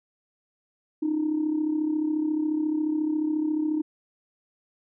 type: tone with amplitude modulation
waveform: sine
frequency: 307.8 Hz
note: D#4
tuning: 19 cents flat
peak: -19 dBFS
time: 1.02-3.82 s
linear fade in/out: 10 ms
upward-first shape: sine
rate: 34.2 Hz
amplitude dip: 65%
effects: tanh soft clip ceiling -17 dBFS